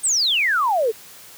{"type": "exponential sweep", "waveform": "sine", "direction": "down", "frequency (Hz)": [8870, 415.3], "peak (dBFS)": -16, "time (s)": [0.03, 0.92], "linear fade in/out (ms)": 20, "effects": ["white hiss -43 dBFS RMS until 1.37 s", "high-pass 60 Hz 12 dB/octave"]}